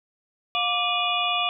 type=tone cluster; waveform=sine; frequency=710 / 1169 / 2459 / 2894 / 3453 Hz; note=F5 / D6 / D#7 / F#7 / A7; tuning=+28 / -8 / -21 / -39 / -33 cents; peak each=-28 dBFS; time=0.55-1.49 s; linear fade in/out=0 ms; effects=none